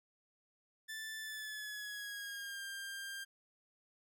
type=tone with pitch glide; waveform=sawtooth; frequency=1760 to 1595.4 Hz; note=A6 to G6; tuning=0 to +30 cents; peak=-39 dBFS; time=0.88-3.25 s; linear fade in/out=20 ms; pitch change=-170 cents; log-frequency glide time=1.2-2.63 s; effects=none